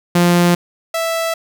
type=tone pair in turn; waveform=sawtooth; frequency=174.61 / 659.2 Hz; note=F3 / E5; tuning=0 / 0 cents; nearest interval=octave + major seventh; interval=2300 cents; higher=second; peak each=-6 / -13 dBFS; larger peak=first; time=0.15-0.55 / 0.94-1.34 s; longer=neither; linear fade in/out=5 ms; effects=none